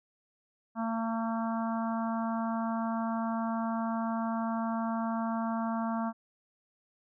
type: harmonic tone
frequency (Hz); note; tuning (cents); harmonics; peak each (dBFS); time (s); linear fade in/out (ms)
226.6; A#3; -49; 1 / 3 / 4 / 5 / 6 / 7; -31 / -37 / -38 / -40 / -43 / -49; 0.75-6.13; 50
effects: none